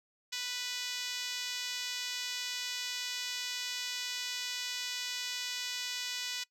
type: tone with high-pass filter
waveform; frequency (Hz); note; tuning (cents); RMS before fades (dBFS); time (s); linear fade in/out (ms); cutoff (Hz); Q
5% pulse; 493.9; B4; 0; -37; 0.32-6.44; 10; 2200; 0.71
effects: noise-tail reverb RT60 0.1 s tail -21 dB re dry + low-pass 10000 Hz 12 dB/octave